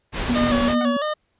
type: noise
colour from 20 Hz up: pink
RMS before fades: -25 dBFS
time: 0.12-0.76 s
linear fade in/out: 50 ms
type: tone with tremolo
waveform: sine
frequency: 241.2 Hz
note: B3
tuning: 41 cents flat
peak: -16 dBFS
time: 0.29-0.97 s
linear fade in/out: 5 ms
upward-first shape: triangle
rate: 8.9 Hz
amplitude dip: 60%
type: tone with vibrato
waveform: 25% pulse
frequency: 587.3 Hz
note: D5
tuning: in tune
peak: -18 dBFS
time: 0.35-1.14 s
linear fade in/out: 10 ms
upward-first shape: square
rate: 3 Hz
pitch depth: 61 cents each way
type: tone with exponential decay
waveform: sawtooth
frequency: 740 Hz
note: F#5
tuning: in tune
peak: -24 dBFS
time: 0.81-0.98 s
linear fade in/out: 0 ms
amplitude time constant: 36 ms
effects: pink hiss -69 dBFS RMS until 1.39 s + resampled to 8000 Hz